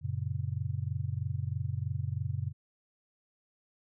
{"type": "chord", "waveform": "sine", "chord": "F# major", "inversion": "none", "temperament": "just", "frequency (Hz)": [92.5, 115.62, 138.75], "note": ["F#2", "A#2", "C#3"], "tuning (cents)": [0, -14, 2], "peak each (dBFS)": [-35, -35, -36], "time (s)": [0.01, 2.53], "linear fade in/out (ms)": 50, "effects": []}